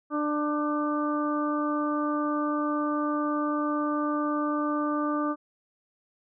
harmonic tone with a mistuned harmonic, 297 Hz, D4, 20 cents sharp, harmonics 1 / 2 / 3 / 4 / 5, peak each -27 / -33 / -39 / -30 / -42 dBFS, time 0.1-5.36 s, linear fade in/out 50 ms, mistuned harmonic 5, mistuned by +30 cents, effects none

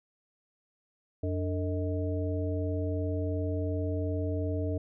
harmonic tone with a mistuned harmonic, 90 Hz, F#2, 47 cents flat, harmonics 1 / 3 / 5 / 7, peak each -30 / -35 / -37 / -38 dBFS, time 1.23-4.78 s, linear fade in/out 5 ms, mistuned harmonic 3, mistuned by +140 cents, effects none

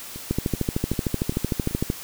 two click trains, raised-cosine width 3 ms, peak -9 / -23 dBFS, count 22 / 5, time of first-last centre 0.31-1.901 / 0.16-1.71 s, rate 13.2 / 2.58 Hz, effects white hiss -38 dBFS RMS until 2.03 s

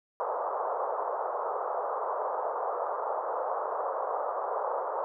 pink band-pass noise, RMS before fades -32 dBFS, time 0.2-5.04 s, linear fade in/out 0 ms, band 470 to 1200 Hz, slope 48 dB/octave, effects none

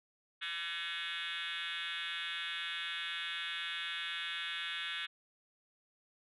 sine tone with frequency modulation, 2542 Hz, D#7, 36 cents sharp, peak -35 dBFS, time 0.41-5.07 s, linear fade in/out 20 ms, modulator 170 Hz, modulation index 6.7, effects tanh soft clip ceiling -34 dBFS

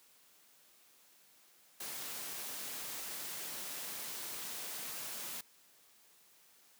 white noise, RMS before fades -43 dBFS, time 1.8-5.41 s, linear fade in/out 5 ms, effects white hiss -65 dBFS RMS until 6.79 s + high-pass 150 Hz 12 dB/octave

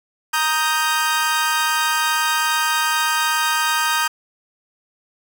sawtooth chord, Eb major, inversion second, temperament equal, 932.3 / 1244.5 / 1568 Hz, Bb5 / Eb6 / G6, 0 / 0 / 0 cents, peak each -18 dBFS, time 0.33-4.08 s, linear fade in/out 10 ms, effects none

